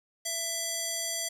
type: tone with band-pass filter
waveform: square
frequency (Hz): 666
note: E5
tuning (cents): +18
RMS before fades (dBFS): -33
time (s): 0.25-1.29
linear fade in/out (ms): 10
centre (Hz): 7400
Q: 1.6
effects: 9-bit